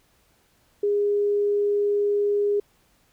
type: tone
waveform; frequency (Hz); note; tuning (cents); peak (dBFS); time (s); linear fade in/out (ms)
sine; 409.6; G#4; -24; -19; 0.83-2.6; 5
effects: pink hiss -63 dBFS RMS until 3.12 s